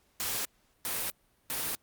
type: noise bursts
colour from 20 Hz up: white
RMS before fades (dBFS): -33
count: 3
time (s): 0.2-1.75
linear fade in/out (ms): 0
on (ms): 250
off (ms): 400
effects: pink hiss -69 dBFS RMS until 1.82 s + Opus 48 kbps